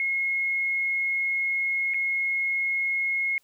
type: tone with dropouts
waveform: sine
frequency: 2163 Hz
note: C#7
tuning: 43 cents flat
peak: -23 dBFS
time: 0-3.38 s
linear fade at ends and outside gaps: 1 ms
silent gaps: 1.937-1.943 s
effects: white hiss -66 dBFS RMS until 3.43 s